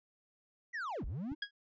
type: linear two-way sweep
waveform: triangle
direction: down then up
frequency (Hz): 2001 to 31.36 to 317.2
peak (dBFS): -35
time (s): 0.73-1.35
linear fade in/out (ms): 20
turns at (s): 1.05
type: click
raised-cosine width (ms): 5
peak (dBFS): -32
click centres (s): 1.318
type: tone with exponential decay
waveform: 25% pulse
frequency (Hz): 1652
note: G#6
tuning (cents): -10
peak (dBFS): -28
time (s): 1.42-1.51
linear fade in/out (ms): 5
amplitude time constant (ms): 18
effects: resampled to 16000 Hz